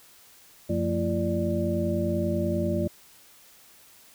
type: tone cluster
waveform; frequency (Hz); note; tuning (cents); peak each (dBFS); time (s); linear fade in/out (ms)
sine; 92.2 / 174.7 / 224.8 / 341.2 / 589; F#2 / F3 / A3 / F4 / D5; -6 / +1 / +37 / -40 / +5; -30; 0.69-2.88; 10
effects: white hiss -54 dBFS RMS until 4.14 s